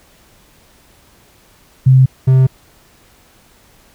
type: tone pair in turn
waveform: sine / triangle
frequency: 130.81 / 130.81 Hz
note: C3 / C3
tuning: 0 / 0 cents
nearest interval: unison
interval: 0 cents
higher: neither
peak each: -4 dBFS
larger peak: neither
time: 1.86-2.06 / 2.27-2.47 s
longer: neither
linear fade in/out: 10 ms
effects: pink hiss -49 dBFS RMS until 3.94 s